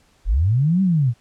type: linear two-way sweep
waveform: sine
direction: up then down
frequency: 35.53 to 196 to 110.4 Hz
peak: -14 dBFS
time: 0.25-1.14 s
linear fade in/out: 50 ms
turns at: 0.82 s
effects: pink hiss -58 dBFS RMS until 1.2 s + low-pass 9000 Hz 12 dB/octave